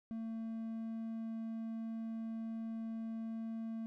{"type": "tone", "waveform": "triangle", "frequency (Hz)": 225.1, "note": "A3", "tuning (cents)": 40, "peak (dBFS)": -37, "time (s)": [0.11, 3.86], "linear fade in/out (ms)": 0, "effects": []}